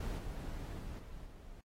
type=noise with level steps; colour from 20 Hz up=brown; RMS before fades=-37 / -42 / -44 / -49 / -52 dBFS; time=0-1.61 s; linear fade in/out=5 ms; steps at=0.17 / 0.78 / 0.98 / 1.25 s; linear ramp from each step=20 ms; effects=AAC 48 kbps